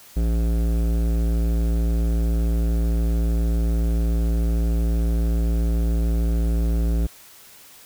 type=tone with hard clipping; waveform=sine; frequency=56.7 Hz; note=A#1; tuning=47 cents flat; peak=-20 dBFS; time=0.16-7.07 s; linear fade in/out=10 ms; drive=15 dB; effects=white hiss -47 dBFS RMS until 7.85 s